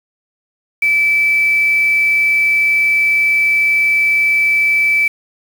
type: tone with quantisation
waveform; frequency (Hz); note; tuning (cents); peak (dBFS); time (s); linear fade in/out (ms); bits
sine; 2313; D7; -27; -10; 0.82-5.08; 5; 5
effects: none